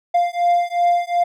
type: beating tone pair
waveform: triangle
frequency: 697 / 699.7 Hz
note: F5 / F5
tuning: -4 / +3 cents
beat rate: 2.7 Hz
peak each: -16 / -16 dBFS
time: 0.14-1.24 s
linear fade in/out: 10 ms
effects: none